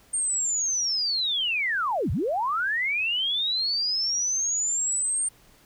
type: linear two-way sweep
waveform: sine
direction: down then up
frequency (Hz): 8800 to 61.5 to 8800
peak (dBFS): -23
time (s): 0.13-5.29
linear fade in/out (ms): 10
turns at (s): 2.11
effects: pink hiss -57 dBFS RMS until 5.65 s